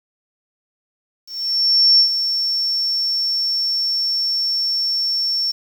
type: tone with ADSR envelope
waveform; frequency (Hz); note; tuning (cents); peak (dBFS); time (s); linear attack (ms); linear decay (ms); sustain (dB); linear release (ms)
sine; 5440; F8; -46; -8; 1.26-5.52; 730; 95; -9; 13
effects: 7-bit